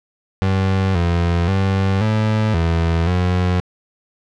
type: tone with pitch steps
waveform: 30% pulse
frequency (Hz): 95.6 / 85.7 / 96.5 / 108.4 / 83.2 / 90.2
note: G2 / F2 / G2 / A2 / E2 / F#2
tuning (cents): -43 / -32 / -27 / -25 / +17 / -44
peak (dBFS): -12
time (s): 0.42-3.6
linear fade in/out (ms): 0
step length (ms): 530
effects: low-pass 4000 Hz 12 dB/octave